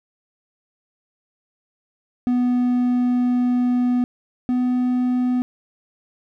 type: tone pair in turn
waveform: triangle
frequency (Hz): 246.9 / 249.6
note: B3 / B3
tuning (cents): 0 / +19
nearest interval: unison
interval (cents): 19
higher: second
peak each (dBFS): -14 / -15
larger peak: first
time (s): 2.27-4.04 / 4.49-5.42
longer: first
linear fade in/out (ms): 0
effects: none